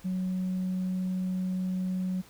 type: tone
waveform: sine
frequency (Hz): 185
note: F#3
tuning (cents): 0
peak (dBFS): -26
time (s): 0.04-2.22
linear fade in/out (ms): 20
effects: tanh soft clip ceiling -25 dBFS + pink hiss -55 dBFS RMS until 2.29 s